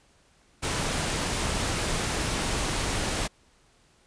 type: noise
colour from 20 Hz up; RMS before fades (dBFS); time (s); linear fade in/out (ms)
pink; -28; 0.62-3.28; 20
effects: pink hiss -62 dBFS RMS until 4.06 s + resampled to 22050 Hz